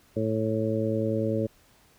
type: harmonic tone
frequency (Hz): 110.2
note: A2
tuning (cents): +3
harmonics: 1 / 2 / 3 / 4 / 5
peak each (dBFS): -30 / -30 / -31 / -31 / -30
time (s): 0.16-1.47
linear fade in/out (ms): 10
effects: pink hiss -60 dBFS RMS until 1.98 s